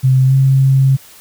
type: tone with pitch glide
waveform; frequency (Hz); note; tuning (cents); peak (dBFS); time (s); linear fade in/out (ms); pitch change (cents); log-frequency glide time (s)
sine; 130.81 to 134.33; C3 to C3; 0 to +46; -7; 0.03-0.97; 20; +46; 0.26-0.34
effects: white hiss -41 dBFS RMS until 1.2 s